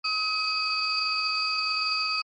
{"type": "tone cluster", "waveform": "sine", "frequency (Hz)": [1268, 2536, 4546, 4824], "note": ["D#6", "D#7", "C#8", "D8"], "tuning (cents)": [32, 32, 43, 46], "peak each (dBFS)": -29, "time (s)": [0.04, 2.22], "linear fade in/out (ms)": 10, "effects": ["tanh soft clip ceiling -18 dBFS", "MP3 32 kbps"]}